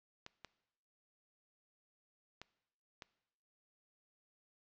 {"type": "clicks", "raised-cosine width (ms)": 0.2, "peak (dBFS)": -30, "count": 4, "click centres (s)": [0.264, 0.447, 2.416, 3.022], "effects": ["noise-tail reverb RT60 0.9 s tail -20 dB re dry", "low-pass 6000 Hz 12 dB/octave"]}